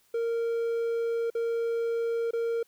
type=tone with dropouts; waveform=triangle; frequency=463 Hz; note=A#4; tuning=12 cents flat; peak=-24 dBFS; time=0.14-2.63 s; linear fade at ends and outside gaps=5 ms; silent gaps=1.302-1.35 / 2.309-2.333 s; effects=white hiss -66 dBFS RMS until 2.67 s